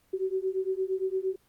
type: beating tone pair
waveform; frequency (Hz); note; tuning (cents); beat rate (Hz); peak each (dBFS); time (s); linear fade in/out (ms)
sine; 374.7 / 383.4; F#4 / G4; +22 / -38; 8.7; -30; 0.13-1.36; 10
effects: pink hiss -66 dBFS RMS until 1.48 s + Opus 24 kbps